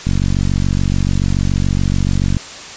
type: click train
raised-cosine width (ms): 5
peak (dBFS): -4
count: 109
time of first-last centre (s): 0.07-2.368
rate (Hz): 47
effects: white hiss -31 dBFS RMS until 2.76 s + resampled to 16000 Hz